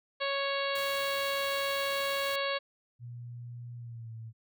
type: harmonic tone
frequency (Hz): 554.4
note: C#5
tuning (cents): 0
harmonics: 1 / 2 / 3 / 4 / 5 / 6 / 7 / 8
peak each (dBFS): -33 / -36 / -38 / -39 / -40 / -41 / -41 / -42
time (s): 0.2-2.59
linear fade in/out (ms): 20
type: noise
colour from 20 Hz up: white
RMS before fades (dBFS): -44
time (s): 0.75-2.36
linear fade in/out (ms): 5
type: tone with pitch glide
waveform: sine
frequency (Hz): 120 to 112.61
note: B2 to A2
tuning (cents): -49 to +41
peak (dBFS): -40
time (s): 2.99-4.33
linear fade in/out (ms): 50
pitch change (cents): -110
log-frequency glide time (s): 3.76-4.13
effects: none